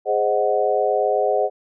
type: chord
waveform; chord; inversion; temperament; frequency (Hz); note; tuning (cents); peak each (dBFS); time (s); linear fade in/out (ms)
sine; Ab dominant seventh; none; equal; 415.3 / 523.3 / 622.3 / 740; Ab4 / C5 / Eb5 / Gb5; 0 / 0 / 0 / 0; -22; 0.05-1.5; 50
effects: none